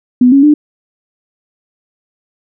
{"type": "tone with pitch steps", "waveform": "sine", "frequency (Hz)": [248.8, 276.4, 297.9], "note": ["B3", "C#4", "D4"], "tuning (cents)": [13, -5, 25], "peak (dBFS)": -3, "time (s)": [0.21, 0.54], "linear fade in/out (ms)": 5, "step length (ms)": 110, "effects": []}